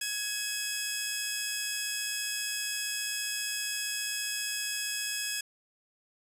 10% pulse tone pair together, 1669 / 2561 Hz, G#6 / D#7, +8 / +49 cents, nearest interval perfect fifth, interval 741 cents, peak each -25 dBFS, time 0.01-5.41 s, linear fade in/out 5 ms, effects low-pass 12000 Hz 12 dB/octave + 9-bit

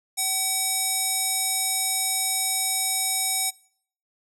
square tone with band-pass filter, 760 Hz, F#5, 46 cents sharp, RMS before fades -25 dBFS, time 0.17-3.51 s, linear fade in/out 20 ms, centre 9100 Hz, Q 1.9, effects noise-tail reverb RT60 0.6 s tail -24 dB re dry

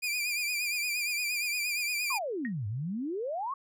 sawtooth tone with vibrato, 2407 Hz, D7, 42 cents sharp, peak -26 dBFS, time 0.02-2.19 s, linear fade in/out 20 ms, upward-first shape triangle, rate 8.6 Hz, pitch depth 75 cents each way
sine exponential two-way sweep, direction down then up, 1146 to 98 to 1146 Hz, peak -31 dBFS, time 2.1-3.54 s, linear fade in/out 5 ms, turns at 2.67 s
sine tone with exponential decay, 1867 Hz, A#6, 2 cents sharp, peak -31 dBFS, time 2.45-2.53 s, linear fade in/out 1 ms, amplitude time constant 17 ms
effects none

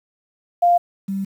sine tone pair in turn, 698.5 / 195.22 Hz, F5 / G3, 0 / -7 cents, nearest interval octave + minor seventh, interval 2207 cents, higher first, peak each -11 / -21 dBFS, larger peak first, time 0.62-0.78 / 1.08-1.25 s, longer second, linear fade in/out 10 ms, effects 8-bit

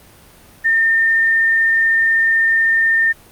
sine tone, 1812 Hz, A#6, 50 cents flat, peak -11 dBFS, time 0.64-3.13 s, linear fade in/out 20 ms, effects pink hiss -45 dBFS RMS until 3.31 s + Opus 32 kbps

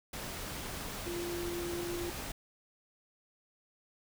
sine tone in noise, 346.6 Hz, F4, 13 cents flat, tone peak -36 dBFS, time 1.06-2.1 s, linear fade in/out 5 ms, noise pink, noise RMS -41 dBFS, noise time 0.13-2.32 s, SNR +2 dB, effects none

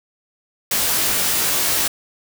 white noise with comb filter, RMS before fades -19 dBFS, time 0.71-1.88 s, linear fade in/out 5 ms, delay 19 ms, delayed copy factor +0.85, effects none

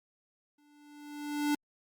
square tone with exponential growth, 293.7 Hz, D4, in tune, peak -26 dBFS, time 0.58-1.55 s, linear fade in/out 5 ms, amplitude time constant 210 ms, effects Opus 48 kbps

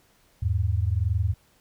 sine tone pair together, 82.1 / 103.66 Hz, E2 / G#2, -6 / -3 cents, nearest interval major third, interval 403 cents, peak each -24 dBFS, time 0.42-1.34 s, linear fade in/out 10 ms, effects pink hiss -62 dBFS RMS until 1.6 s

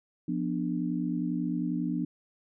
sine chord, B diminished, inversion second, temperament equal with one note detuned, 174.61 / 246.9 / 296.9 Hz, F3 / B3 / D4, 0 / 0 / +19 cents, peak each -32 dBFS, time 0.28-2.05 s, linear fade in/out 5 ms, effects none

